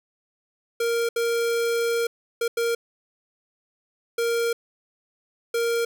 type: tone bursts at uneven times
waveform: square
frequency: 466.2 Hz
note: A#4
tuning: in tune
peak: -22 dBFS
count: 6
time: 0.8-1.09 / 1.16-2.07 / 2.41-2.48 / 2.57-2.75 / 4.18-4.53 / 5.54-5.85 s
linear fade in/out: 5 ms
effects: none